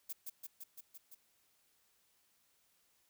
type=noise with echo; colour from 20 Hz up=violet; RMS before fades=-42 dBFS; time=0.09-0.13 s; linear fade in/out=10 ms; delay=170 ms; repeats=6; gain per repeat=-2 dB; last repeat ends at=1.15 s; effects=white hiss -74 dBFS RMS until 3.09 s